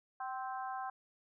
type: harmonic tone with a mistuned harmonic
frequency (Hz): 261.6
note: C4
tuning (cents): 0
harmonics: 3 / 4 / 5 / 6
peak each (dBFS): -40 / -43 / -48 / -49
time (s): 0.2-0.9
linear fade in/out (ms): 5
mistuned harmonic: 3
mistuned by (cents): -27
effects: none